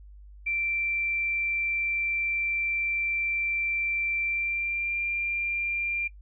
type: tone with pitch glide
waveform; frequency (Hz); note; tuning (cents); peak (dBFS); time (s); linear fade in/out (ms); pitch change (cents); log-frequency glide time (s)
sine; 2349 to 2382; D7 to D7; 0 to +24; -26; 0.46-6.08; 10; +24; 4.23-4.99
effects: noise-tail reverb RT60 0.1 s tail -20 dB re dry + added 50 Hz sine -45 dBFS peak until 6.21 s